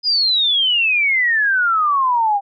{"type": "exponential sweep", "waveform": "sine", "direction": "down", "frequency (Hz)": [5020, 786], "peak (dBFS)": -13, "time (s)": [0.03, 2.41], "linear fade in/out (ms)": 50, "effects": []}